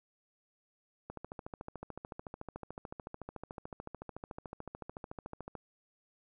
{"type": "click train", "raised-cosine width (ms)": 1, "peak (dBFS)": -28, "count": 62, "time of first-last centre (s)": [1.1, 5.553], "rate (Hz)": 13.7, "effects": []}